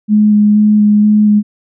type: tone with vibrato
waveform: sine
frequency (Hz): 210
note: G#3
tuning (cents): +19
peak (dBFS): -5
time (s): 0.08-1.43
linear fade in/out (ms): 50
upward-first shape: square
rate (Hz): 2.1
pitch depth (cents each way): 10
effects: none